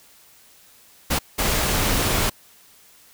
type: noise bursts at uneven times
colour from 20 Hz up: pink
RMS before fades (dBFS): -21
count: 2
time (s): 1.1-1.19 / 1.38-2.3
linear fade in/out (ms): 10
effects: white hiss -52 dBFS RMS until 3.13 s